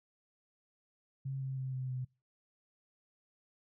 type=tone with pitch steps; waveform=sine; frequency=135 / 133.14 / 131.31 / 129.5 / 127.72 Hz; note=C#3 / C3 / C3 / C3 / C3; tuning=-45 / +31 / +7 / -17 / -41 cents; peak=-35 dBFS; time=1.25-2.05 s; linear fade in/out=10 ms; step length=160 ms; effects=noise-tail reverb RT60 0.3 s tail -25 dB re dry